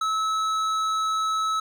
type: tone with hard clipping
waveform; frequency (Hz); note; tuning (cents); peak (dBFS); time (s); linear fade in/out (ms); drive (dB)
sine; 1298; E6; -27; -24; 0.01-1.6; 5; 10
effects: none